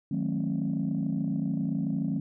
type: tone cluster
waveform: sine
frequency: 157.4 / 184.7 / 218.2 / 269.4 Hz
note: D#3 / F#3 / A3 / C#4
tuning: +20 / -3 / -14 / -49 cents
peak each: -31 dBFS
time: 0.11-2.2 s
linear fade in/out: 5 ms
effects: tanh soft clip ceiling -20 dBFS